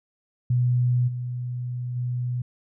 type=tone with level steps; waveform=sine; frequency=123.47 Hz; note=B2; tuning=in tune; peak=-18 / -27 / -24 dBFS; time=0.5-2.42 s; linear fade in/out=5 ms; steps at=1.07 / 1.95 s; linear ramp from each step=20 ms; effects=none